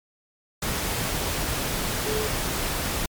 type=tone in noise; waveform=sine; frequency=430 Hz; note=A4; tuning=40 cents flat; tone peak=-27 dBFS; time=2.06-2.28 s; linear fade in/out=5 ms; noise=pink; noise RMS=-27 dBFS; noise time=0.62-3.06 s; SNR=-3 dB; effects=MP3 96 kbps